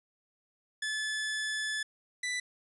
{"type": "tone pair in turn", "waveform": "sawtooth", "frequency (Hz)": [1730, 1984], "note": ["A6", "B6"], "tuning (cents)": [-30, 7], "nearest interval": "major second", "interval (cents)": 237, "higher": "second", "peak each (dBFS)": -28, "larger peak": "neither", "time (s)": [[0.82, 1.83], [2.23, 2.4]], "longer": "first", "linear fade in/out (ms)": 5, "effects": ["resampled to 24000 Hz"]}